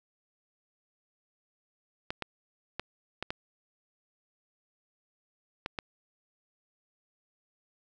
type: clicks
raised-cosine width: 0.3 ms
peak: -17 dBFS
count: 7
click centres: 2.105 / 2.223 / 2.796 / 3.226 / 3.305 / 5.661 / 5.788 s
effects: none